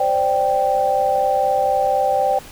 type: chord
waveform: sine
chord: C suspended second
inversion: none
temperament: equal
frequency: 523.3 / 587.3 / 784 Hz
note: C5 / D5 / G5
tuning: 0 / 0 / 0 cents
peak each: -21 / -21 / -17 dBFS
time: 0-2.39 s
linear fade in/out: 5 ms
effects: pink hiss -40 dBFS RMS until 2.51 s